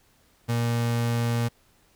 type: tone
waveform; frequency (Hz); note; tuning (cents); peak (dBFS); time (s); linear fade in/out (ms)
35% pulse; 117.9; A#2; +20; -21; 0.48-1.49; 20
effects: pink hiss -62 dBFS RMS until 1.95 s